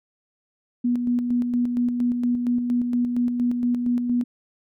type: tone with tremolo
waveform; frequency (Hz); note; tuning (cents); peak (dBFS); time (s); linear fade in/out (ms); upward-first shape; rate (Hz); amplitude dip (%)
sine; 243.1; B3; -27; -18; 0.84-4.24; 10; square; 4.3; 40
effects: none